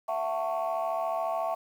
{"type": "chord", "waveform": "sine", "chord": "F# minor seventh", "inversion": "third", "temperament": "just", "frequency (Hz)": [666, 740, 888, 1110], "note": ["E5", "F#5", "A5", "C#6"], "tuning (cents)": [18, 0, 16, 2], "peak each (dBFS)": [-29, -33, -35, -34], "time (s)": [0.08, 1.55], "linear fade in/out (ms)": 10, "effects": ["tanh soft clip ceiling -21 dBFS", "9-bit"]}